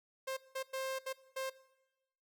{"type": "tone bursts at uneven times", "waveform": "sawtooth", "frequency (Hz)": 529, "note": "C5", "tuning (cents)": 19, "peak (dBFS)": -33, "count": 5, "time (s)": [[0.27, 0.37], [0.55, 0.63], [0.73, 0.99], [1.06, 1.13], [1.36, 1.5]], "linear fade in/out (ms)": 10, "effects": ["noise-tail reverb RT60 1.0 s tail -19 dB re dry"]}